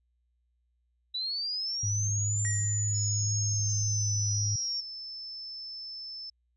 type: linear two-way sweep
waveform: sine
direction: up then down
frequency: 3900 to 7250 to 5490 Hz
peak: -30 dBFS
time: 1.14-4.81 s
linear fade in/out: 10 ms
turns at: 2.42 s
type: tone with pitch glide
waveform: sine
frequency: 103.83 to 104.79 Hz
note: G#2 to G#2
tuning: 0 to +16 cents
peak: -28 dBFS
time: 1.83-4.56 s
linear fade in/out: 5 ms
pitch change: +16 cents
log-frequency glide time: 2.75-3.18 s
type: tone with exponential decay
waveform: square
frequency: 1900 Hz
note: A#6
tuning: 33 cents sharp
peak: -34 dBFS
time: 2.45-3.1 s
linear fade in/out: 0 ms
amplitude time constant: 140 ms
type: tone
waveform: sine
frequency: 5274 Hz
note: E8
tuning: in tune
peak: -38 dBFS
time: 2.94-6.3 s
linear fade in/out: 5 ms
effects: added 60 Hz sine -70 dBFS peak until 6.56 s + resampled to 24000 Hz